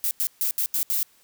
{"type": "noise bursts at uneven times", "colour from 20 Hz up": "violet", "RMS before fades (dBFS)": -24, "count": 6, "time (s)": [[0.04, 0.11], [0.2, 0.27], [0.41, 0.51], [0.58, 0.66], [0.74, 0.83], [0.9, 1.03]], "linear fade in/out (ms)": 0, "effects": ["white hiss -59 dBFS RMS until 1.23 s"]}